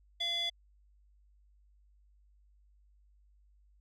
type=tone with band-pass filter; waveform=square; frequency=685 Hz; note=F5; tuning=34 cents flat; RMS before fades=-34 dBFS; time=0.2-0.5 s; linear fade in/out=10 ms; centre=3300 Hz; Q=5.8; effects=added 50 Hz sine -62 dBFS peak until 3.8 s